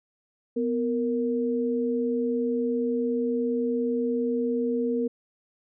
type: tone pair together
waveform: sine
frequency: 247.9 / 465.1 Hz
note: B3 / A#4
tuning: +7 / -4 cents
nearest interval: major seventh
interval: 1089 cents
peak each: -26 dBFS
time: 0.56-5.08 s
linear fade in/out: 10 ms
effects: none